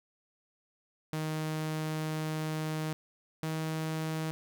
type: tone pair in turn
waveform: sawtooth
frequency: 156.2 / 158.47 Hz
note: D#3 / D#3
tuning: +7 / +32 cents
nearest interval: unison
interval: 25 cents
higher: second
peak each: -28 dBFS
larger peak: neither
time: 1.13-2.93 / 3.43-4.31 s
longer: first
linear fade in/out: 0 ms
effects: none